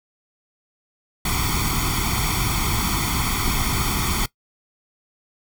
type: noise with comb filter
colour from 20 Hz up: pink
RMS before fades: -22 dBFS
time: 1.25-4.26 s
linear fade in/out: 5 ms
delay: 0.89 ms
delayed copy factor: +0.95
effects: noise-tail reverb RT60 0.1 s tail -20 dB re dry